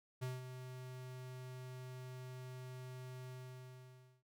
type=tone with ADSR envelope; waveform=square; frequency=127.7 Hz; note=C3; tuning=42 cents flat; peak=-39 dBFS; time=0.21-4.23 s; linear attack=20 ms; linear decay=180 ms; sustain=-9 dB; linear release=940 ms; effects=none